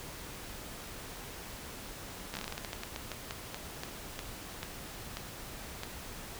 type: slowing click train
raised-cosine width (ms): 0.2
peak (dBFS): -20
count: 21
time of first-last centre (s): 2.34-5.834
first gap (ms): 13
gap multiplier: 1.23
effects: pink hiss -45 dBFS RMS until 6.39 s